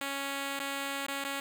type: tone with dropouts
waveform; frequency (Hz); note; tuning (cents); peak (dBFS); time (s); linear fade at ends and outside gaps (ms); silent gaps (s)
5% pulse; 277.2; C#4; 0; -22; 0.01-1.4; 2; 0.592-0.6 / 1.065-1.083 / 1.241-1.247
effects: none